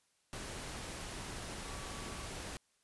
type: tone in noise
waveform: sine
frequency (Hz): 1139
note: C#6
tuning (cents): +47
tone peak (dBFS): -53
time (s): 1.65-2.26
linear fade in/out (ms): 0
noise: pink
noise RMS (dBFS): -44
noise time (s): 0.33-2.57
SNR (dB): -12
effects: white hiss -75 dBFS RMS until 2.83 s + resampled to 24000 Hz